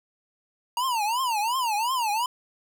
square tone with vibrato, 932.3 Hz, A#5, in tune, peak -24 dBFS, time 0.77-2.26 s, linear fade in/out 2 ms, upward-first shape triangle, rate 2.8 Hz, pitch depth 250 cents each way, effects none

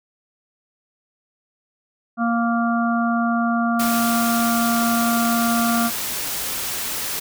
harmonic tone, 233.1 Hz, A#3, in tune, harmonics 1 / 3 / 5 / 6, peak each -19 / -24 / -26 / -27 dBFS, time 2.17-5.91 s, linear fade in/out 50 ms
white noise, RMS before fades -26 dBFS, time 3.79-7.2 s, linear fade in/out 10 ms
effects none

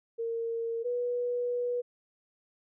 sine tone pair in turn, 460 / 487.4 Hz, A#4 / B4, -23 / -23 cents, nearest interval minor second, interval 100 cents, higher second, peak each -30 / -28 dBFS, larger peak second, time 0.18-0.84 / 0.84-1.82 s, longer second, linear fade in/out 20 ms, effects none

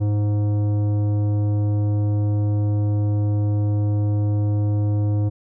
triangle tone with tanh clipping, 103.83 Hz, G#2, in tune, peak -19 dBFS, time 0-5.3 s, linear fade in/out 20 ms, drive 16 dB, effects none

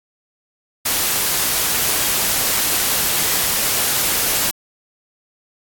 white noise, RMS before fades -18 dBFS, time 0.85-4.51 s, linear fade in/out 10 ms, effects AAC 64 kbps

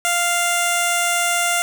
5% pulse tone with notch filter, 697 Hz, F5, 4 cents flat, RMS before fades -19 dBFS, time 0.05-1.62 s, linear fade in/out 0 ms, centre 4600 Hz, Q 0.87, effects none

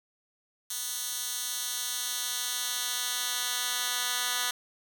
10% pulse tone with high-pass filter sweep, 246.6 Hz, B3, 2 cents flat, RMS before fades -32 dBFS, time 0.7-4.51 s, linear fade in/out 5 ms, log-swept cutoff 5700 to 2200 Hz, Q 0.72, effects none

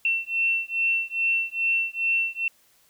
sine beating tone pair, 2700 / 2702.4 Hz, E7 / E7, +41 / +42 cents, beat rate 2.4 Hz, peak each -25 dBFS, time 0.05-2.48 s, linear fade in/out 2 ms, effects white hiss -61 dBFS RMS until 2.89 s

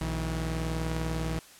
sawtooth tone pair together, 60.2 / 160.71 Hz, B1 / E3, -44 / -44 cents, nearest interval octave + perfect fourth, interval 1700 cents, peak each -28 dBFS, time 0.01-1.39 s, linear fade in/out 0 ms, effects white hiss -52 dBFS RMS until 1.59 s + low-pass 11000 Hz 12 dB/octave

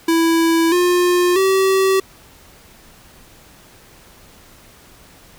square tone with pitch steps, 330 / 355.7 / 383.5 Hz, E4 / F4 / G4, +2 / +32 / -38 cents, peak -13 dBFS, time 0.08-2 s, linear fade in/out 5 ms, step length 640 ms, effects pink hiss -46 dBFS RMS until 5.38 s

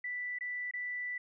sine tone with dropouts, 1975.5 Hz, B6, in tune, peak -35 dBFS, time 0.04-1.18 s, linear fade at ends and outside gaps 5 ms, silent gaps 0.387-0.408 / 0.712-0.736 s, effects none

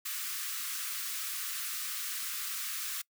white high-pass noise, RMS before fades -37 dBFS, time 0.05-3.02 s, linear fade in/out 10 ms, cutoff 1100 Hz, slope 96 dB/octave, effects noise-tail reverb RT60 0.1 s tail -23 dB re dry

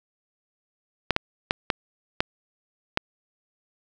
clicks, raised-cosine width 0.3 ms, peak -4 dBFS, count 6, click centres 1.107 / 1.164 / 1.509 / 1.702 / 2.205 / 2.974 s, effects none

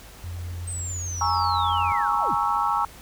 sine tone, 87.31 Hz, F2, in tune, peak -30 dBFS, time 0.24-1.92 s, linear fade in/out 0 ms
sine linear sweep, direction down, 8372 to 80.2 Hz, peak -31 dBFS, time 0.67-2.35 s, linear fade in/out 10 ms
sine chord, A# half-diminished seventh, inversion third, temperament equal with one note detuned, 830.6 / 924.8 / 1108.7 / 1318.5 Hz, G#5 / A#5 / C#6 / E6, 0 / -14 / 0 / 0 cents, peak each -26 dBFS, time 1.21-2.85 s, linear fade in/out 2 ms
effects added 50 Hz sine -47 dBFS peak until 3.01 s + pink hiss -46 dBFS RMS until 3.01 s

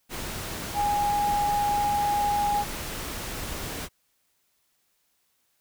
sine tone in noise, 823 Hz, G#5, 16 cents flat, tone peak -22 dBFS, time 0.74-2.65 s, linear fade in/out 50 ms, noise pink, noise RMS -34 dBFS, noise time 0.09-3.89 s, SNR +9 dB, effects white hiss -71 dBFS RMS until 5.6 s

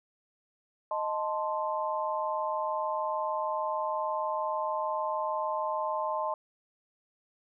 sine chord, A diminished, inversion second, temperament equal, 622.3 / 880 / 1046.5 Hz, Eb5 / A5 / C6, 0 / 0 / 0 cents, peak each -33 dBFS, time 0.91-6.34 s, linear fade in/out 2 ms, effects none

